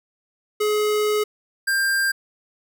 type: tone pair in turn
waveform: square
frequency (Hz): 422.3 / 1590.9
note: G#4 / G6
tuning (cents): +29 / +25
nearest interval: octave + major seventh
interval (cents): 2296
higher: second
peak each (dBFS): -19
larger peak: neither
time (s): 0.6-1.24 / 1.67-2.12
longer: first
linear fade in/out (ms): 10
effects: none